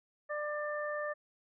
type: harmonic tone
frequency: 595 Hz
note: D5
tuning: 22 cents sharp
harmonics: 1 / 2 / 3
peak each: -36 / -41 / -40 dBFS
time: 0.29-1.14 s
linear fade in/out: 20 ms
effects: none